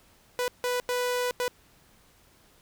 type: tone bursts at uneven times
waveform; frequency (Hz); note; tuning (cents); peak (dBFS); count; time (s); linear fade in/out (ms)
sawtooth; 493.9; B4; 0; -22; 4; 0.39-0.48 / 0.64-0.8 / 0.89-1.31 / 1.4-1.48; 0
effects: pink hiss -60 dBFS RMS until 2.61 s